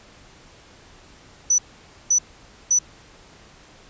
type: tone bursts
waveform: sine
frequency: 5960 Hz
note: F#8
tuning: 12 cents sharp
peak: -14 dBFS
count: 3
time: 1.5-2.789 s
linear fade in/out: 5 ms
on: 83 ms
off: 520 ms
effects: pink hiss -49 dBFS RMS until 3.89 s + resampled to 16000 Hz